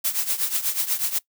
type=noise with tremolo; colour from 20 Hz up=blue; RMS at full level=-21 dBFS; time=0.04-1.19 s; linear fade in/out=10 ms; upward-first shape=triangle; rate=8.2 Hz; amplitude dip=85%; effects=noise-tail reverb RT60 0.1 s tail -21 dB re dry